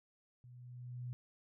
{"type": "tone with level ramp", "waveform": "sine", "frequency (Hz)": 123.4, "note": "B2", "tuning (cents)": -1, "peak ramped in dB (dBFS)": [-54, -39], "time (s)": [0.44, 1.13], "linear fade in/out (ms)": 0, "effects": []}